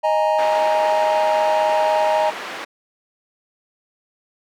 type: chord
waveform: triangle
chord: D# suspended fourth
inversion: none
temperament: just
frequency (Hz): 622.3 / 829.7 / 933.4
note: D#5 / G#5 / A#5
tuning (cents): 0 / -2 / +2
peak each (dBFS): -16 / -19 / -19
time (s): 0.03-2.31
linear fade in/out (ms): 20
type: band-pass noise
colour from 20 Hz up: white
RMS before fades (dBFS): -31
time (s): 0.38-2.65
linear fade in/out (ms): 10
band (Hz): 350 to 2000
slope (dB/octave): 12
effects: none